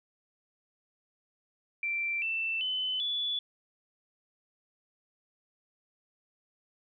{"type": "tone with pitch steps", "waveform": "sine", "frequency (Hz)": [2349, 2667, 3029, 3439], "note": ["D7", "E7", "F#7", "A7"], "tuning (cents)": [0, 20, 40, -40], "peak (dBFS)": -29, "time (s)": [1.83, 3.39], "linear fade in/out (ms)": 2, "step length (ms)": 390, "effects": []}